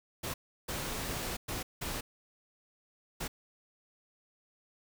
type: noise bursts at uneven times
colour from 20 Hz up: pink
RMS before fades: -37 dBFS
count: 5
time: 0.23-0.34 / 0.68-1.37 / 1.48-1.63 / 1.81-2.01 / 3.2-3.28 s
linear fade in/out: 10 ms
effects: none